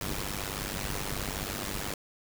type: noise with amplitude modulation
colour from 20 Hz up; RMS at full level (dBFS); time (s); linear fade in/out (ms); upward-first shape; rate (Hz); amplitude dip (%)
pink; -31; 0.01-1.94; 2; sine; 98.8; 85
effects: none